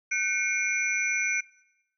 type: tone cluster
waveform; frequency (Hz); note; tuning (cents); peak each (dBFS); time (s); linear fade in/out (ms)
sine; 1522 / 2174 / 2377 / 5930; F#6 / C#7 / D7 / F#8; +48 / -34 / +20 / +3; -33 / -29 / -28 / -33; 0.11-1.41; 10
effects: noise-tail reverb RT60 0.9 s tail -21 dB re dry